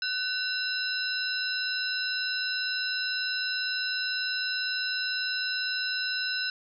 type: tone cluster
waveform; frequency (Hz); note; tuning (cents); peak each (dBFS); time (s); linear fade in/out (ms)
sine; 1508 / 2745 / 4006 / 5170; F#6 / F7 / B7 / E8; +32 / -31 / +24 / -34; -31 / -37 / -33 / -34; 0.02-6.5; 2
effects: none